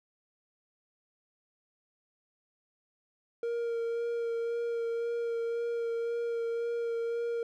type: tone with vibrato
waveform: triangle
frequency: 466.2 Hz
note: A#4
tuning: in tune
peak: -28 dBFS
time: 3.43-7.43 s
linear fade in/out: 2 ms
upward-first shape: sine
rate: 1.9 Hz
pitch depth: 14 cents each way
effects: none